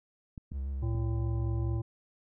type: clicks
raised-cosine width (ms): 5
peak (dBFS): -29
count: 3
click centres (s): 0.378 / 0.519 / 0.948
type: tone with vibrato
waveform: triangle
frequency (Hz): 68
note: C#2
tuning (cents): -33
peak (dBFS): -30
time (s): 0.51-1.81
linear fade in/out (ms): 50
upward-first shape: square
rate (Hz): 6.7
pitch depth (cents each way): 29
type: harmonic tone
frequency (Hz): 112.8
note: A2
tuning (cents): +44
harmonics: 1 / 3 / 5 / 7 / 9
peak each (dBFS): -30 / -40 / -52 / -52 / -55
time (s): 0.82-1.82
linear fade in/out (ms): 10
effects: none